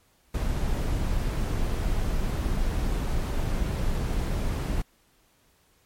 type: noise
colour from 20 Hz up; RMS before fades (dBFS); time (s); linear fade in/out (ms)
brown; -26; 0.34-4.82; 5
effects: pink hiss -64 dBFS RMS until 5.85 s + MP3 64 kbps